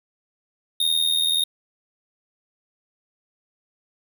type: tone with amplitude modulation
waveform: square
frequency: 3700 Hz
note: A#7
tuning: 14 cents flat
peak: -16 dBFS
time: 0.8-1.44 s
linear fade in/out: 5 ms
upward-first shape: sine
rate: 80.9 Hz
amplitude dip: 75%
effects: none